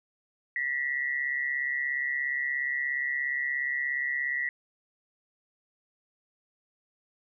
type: tone with amplitude modulation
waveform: sine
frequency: 1937 Hz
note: B6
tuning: 34 cents flat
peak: -24 dBFS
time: 0.56-4.49 s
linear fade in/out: 2 ms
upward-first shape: sine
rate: 137 Hz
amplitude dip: 70%
effects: none